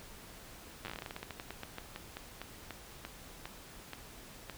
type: slowing click train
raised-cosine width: 0.3 ms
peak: -25 dBFS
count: 27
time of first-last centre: 0.85-4.497 s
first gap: 9 ms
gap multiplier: 1.18
effects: pink hiss -52 dBFS RMS until 4.57 s